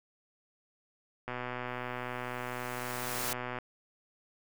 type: click train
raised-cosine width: 0.5 ms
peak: -22 dBFS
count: 287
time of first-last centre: 1.28-3.586 s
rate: 124 Hz
type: noise with exponential growth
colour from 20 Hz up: white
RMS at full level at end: -34 dBFS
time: 1.67-3.33 s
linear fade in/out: 2 ms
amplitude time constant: 360 ms
effects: none